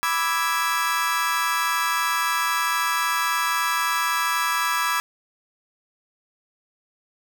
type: chord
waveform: 35% pulse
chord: E dominant seventh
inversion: second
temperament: equal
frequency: 987.8 / 1174.7 / 1318.5 / 1661.2 Hz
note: B5 / D6 / E6 / G#6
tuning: 0 / 0 / 0 / 0 cents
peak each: -25 dBFS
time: 0.03-5 s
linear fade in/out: 0 ms
effects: none